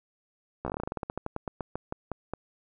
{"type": "slowing click train", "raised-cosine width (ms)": 1, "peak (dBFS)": -18, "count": 23, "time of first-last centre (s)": [0.65, 2.336], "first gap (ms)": 14, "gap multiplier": 1.14, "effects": []}